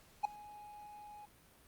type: tone with ADSR envelope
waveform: triangle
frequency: 834 Hz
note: G#5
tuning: 7 cents sharp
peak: -24 dBFS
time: 0.23-1.26 s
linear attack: 20 ms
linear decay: 4 ms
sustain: -24 dB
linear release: 12 ms
effects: pink hiss -64 dBFS RMS until 1.67 s + Opus 48 kbps